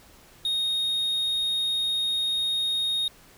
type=tone; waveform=triangle; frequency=3721 Hz; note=A#7; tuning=4 cents flat; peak=-22 dBFS; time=0.45-3.08 s; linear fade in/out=2 ms; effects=pink hiss -53 dBFS RMS until 3.37 s

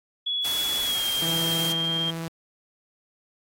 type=tone with pitch glide; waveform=sine; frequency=3381 to 3200 Hz; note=G#7 to G7; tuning=+30 to +35 cents; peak=-24 dBFS; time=0.26-2.11 s; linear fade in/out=10 ms; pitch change=-95 cents; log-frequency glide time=0.82-1.06 s
type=noise; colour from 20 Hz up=white; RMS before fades=-32 dBFS; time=0.44-1.73 s; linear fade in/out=10 ms
type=tone with vibrato; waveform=sawtooth; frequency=164.81 Hz; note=E3; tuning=in tune; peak=-26 dBFS; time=1.22-2.28 s; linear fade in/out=2 ms; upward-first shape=square; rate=18 Hz; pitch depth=8 cents each way
effects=AAC 48 kbps

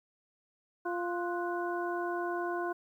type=harmonic tone with a mistuned harmonic; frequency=349.2 Hz; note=F4; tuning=in tune; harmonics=1 / 2 / 3 / 4; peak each=-34 / -37 / -39 / -40 dBFS; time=0.85-2.73 s; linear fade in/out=10 ms; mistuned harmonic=4; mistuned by=+95 cents; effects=11-bit

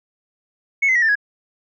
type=tone with pitch steps; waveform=sine; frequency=2200 / 2053 / 1915.2 / 1787 / 1667.3 Hz; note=C#7 / C7 / A#6 / A6 / G#6; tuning=-14 / -33 / +46 / +26 / +6 cents; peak=-12 dBFS; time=0.82-1.155 s; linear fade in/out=10 ms; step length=67 ms; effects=tanh soft clip ceiling -10 dBFS

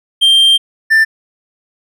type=tone pair in turn; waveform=triangle; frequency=3170 / 1779.1 Hz; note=G7 / A6; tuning=+19 / +19 cents; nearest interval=minor seventh; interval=1000 cents; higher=first; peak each=-4 dBFS; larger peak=neither; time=0.21-0.58 / 0.9-1.05 s; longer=first; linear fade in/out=20 ms; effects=none

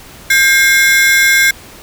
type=ring-modulated tone; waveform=40% pulse; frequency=1865 Hz; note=A#6; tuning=in tune; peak=-3 dBFS; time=0.3-1.51 s; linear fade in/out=5 ms; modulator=273 Hz; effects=pink hiss -36 dBFS RMS until 1.82 s

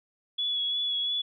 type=tone with vibrato; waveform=sine; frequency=3389 Hz; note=G#7; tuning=34 cents sharp; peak=-26 dBFS; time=0.38-1.22 s; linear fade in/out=10 ms; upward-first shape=sine; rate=2.9 Hz; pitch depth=20 cents each way; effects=none

